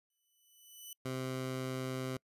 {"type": "tone with exponential growth", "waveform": "5% pulse", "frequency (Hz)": 2985, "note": "F#7", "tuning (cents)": 15, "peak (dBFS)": -35, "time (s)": [0.1, 0.93], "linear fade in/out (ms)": 2, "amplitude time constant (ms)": 180}
{"type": "tone", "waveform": "15% pulse", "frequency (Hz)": 130, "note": "C3", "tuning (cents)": -11, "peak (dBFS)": -30, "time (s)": [1.05, 2.17], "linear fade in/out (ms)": 5}
{"effects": ["noise-tail reverb RT60 0.1 s tail -26 dB re dry", "resampled to 32000 Hz"]}